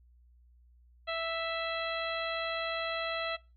harmonic tone with a mistuned harmonic, 659.3 Hz, E5, in tune, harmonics 1 / 2 / 3 / 4 / 5 / 6, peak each -35 / -38 / -40 / -41 / -42 / -43 dBFS, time 1.07-3.37 s, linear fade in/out 20 ms, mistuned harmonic 6, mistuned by +31 cents, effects noise-tail reverb RT60 0.3 s tail -23 dB re dry + added 60 Hz sine -58 dBFS peak until 3.56 s

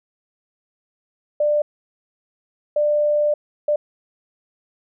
sine tone bursts at uneven times, 594 Hz, D5, 20 cents sharp, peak -15 dBFS, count 3, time 1.4-1.62 / 2.76-3.34 / 3.68-3.76 s, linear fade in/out 5 ms, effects none

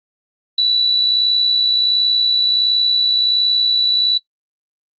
sine tone with amplitude modulation, 3951 Hz, B7, in tune, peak -10 dBFS, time 0.58-4.18 s, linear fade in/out 5 ms, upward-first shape sine, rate 61.4 Hz, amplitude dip 40%, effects noise-tail reverb RT60 0.1 s tail -18 dB re dry + Opus 24 kbps

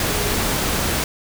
sine tone in noise, 416.8 Hz, G#4, 6 cents sharp, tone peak -27 dBFS, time 0.1-0.35 s, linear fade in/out 2 ms, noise pink, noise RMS -21 dBFS, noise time 0-1.04 s, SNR -9 dB, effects none

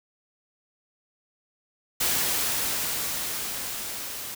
white noise with level ramp, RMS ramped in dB -24 to -36 dBFS, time 2-4.35 s, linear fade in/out 10 ms, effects none

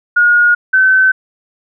sine tone pair in turn, 1437 / 1528.4 Hz, F6 / G6, +49 / -44 cents, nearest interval minor second, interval 107 cents, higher second, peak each -6 dBFS, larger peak neither, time 0.16-0.55 / 0.73-1.12 s, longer neither, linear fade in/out 10 ms, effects none

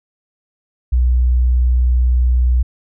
sine tone, 61.74 Hz, B1, in tune, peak -10 dBFS, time 0.92-2.63 s, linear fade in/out 10 ms, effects none

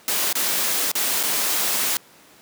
white noise with dropouts, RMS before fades -22 dBFS, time 0.08-1.97 s, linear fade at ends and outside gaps 1 ms, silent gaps 0.328-0.353 / 0.916-0.953 / 1.23-1.235 s, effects pink hiss -50 dBFS RMS until 2.41 s + high-pass 200 Hz 12 dB/octave

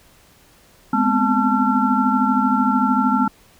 sine tone cluster, 208.5 / 247.3 / 260.4 / 876 / 1359 Hz, G#3 / B3 / C4 / A5 / F6, +7 / +3 / -8 / -8 / -48 cents, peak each -21 dBFS, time 0.93-3.28 s, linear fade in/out 5 ms, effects pink hiss -52 dBFS RMS until 3.59 s

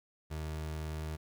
30% pulse tone, 77.78 Hz, D#2, in tune, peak -34 dBFS, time 0.3-1.17 s, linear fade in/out 20 ms, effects 12-bit

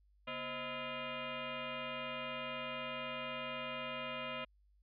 sine tone with frequency modulation, 910 Hz, A#5, 42 cents flat, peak -39 dBFS, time 0.27-4.45 s, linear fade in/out 10 ms, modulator 384 Hz, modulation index 5.5, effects added 50 Hz sine -66 dBFS peak until 4.82 s

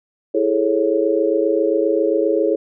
sine chord, A major seventh, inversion second, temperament just, 330 / 412.5 / 440 / 550 Hz, E4 / G#4 / A4 / C#5, +2 / -12 / 0 / -14 cents, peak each -20 dBFS, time 0.34-2.56 s, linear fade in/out 10 ms, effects none

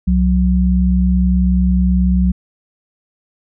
sine tone pair together, 64.8 / 183.28 Hz, C2 / F#3, -16 / -16 cents, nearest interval octave + tritone, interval 1800 cents, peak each -13 dBFS, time 0.07-2.32 s, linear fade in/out 10 ms, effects none

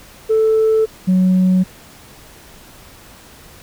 sine tone pair in turn, 440 / 185 Hz, A4 / F#3, 0 / 0 cents, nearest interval octave + minor third, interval 1500 cents, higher first, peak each -9 / -8 dBFS, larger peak second, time 0.29-0.86 / 1.07-1.64 s, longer neither, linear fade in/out 20 ms, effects tanh soft clip ceiling -8 dBFS + pink hiss -42 dBFS RMS until 3.62 s

